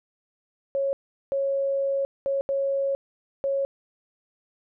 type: tone bursts at uneven times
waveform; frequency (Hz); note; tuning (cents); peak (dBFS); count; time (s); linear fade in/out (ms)
sine; 550; C#5; -14; -22; 5; 0.75-0.93 / 1.32-2.05 / 2.26-2.41 / 2.49-2.95 / 3.44-3.65; 0
effects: none